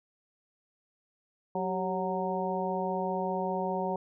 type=harmonic tone with a mistuned harmonic; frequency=185 Hz; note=F#3; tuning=in tune; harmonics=1 / 2 / 3 / 4 / 5; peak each=-35 / -35 / -35 / -35 / -35 dBFS; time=1.55-3.96 s; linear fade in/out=2 ms; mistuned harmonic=2; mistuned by=+69 cents; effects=none